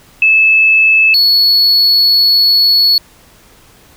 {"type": "tone pair in turn", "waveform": ["sine", "triangle"], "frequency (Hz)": [2612, 4393], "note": ["E7", "C#8"], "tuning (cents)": [-17, -16], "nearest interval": "major sixth", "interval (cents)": 901, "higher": "second", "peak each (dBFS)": -5, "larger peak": "neither", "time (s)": [[0.22, 1.14], [1.14, 2.98]], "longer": "second", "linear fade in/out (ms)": 2, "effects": ["pink hiss -44 dBFS RMS until 3.96 s"]}